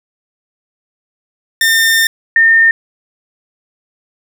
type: tone pair in turn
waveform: sawtooth / sine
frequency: 1809 / 1817.9 Hz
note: A6 / A#6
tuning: +48 / -44 cents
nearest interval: unison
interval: 8 cents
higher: second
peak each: -5 dBFS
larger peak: neither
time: 1.61-2.07 / 2.36-2.71 s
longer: first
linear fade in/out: 2 ms
effects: none